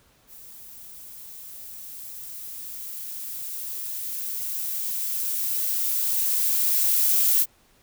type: noise with level ramp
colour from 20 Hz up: violet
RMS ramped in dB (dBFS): -45 to -19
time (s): 0.27-7.46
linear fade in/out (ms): 50
effects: pink hiss -60 dBFS RMS until 7.82 s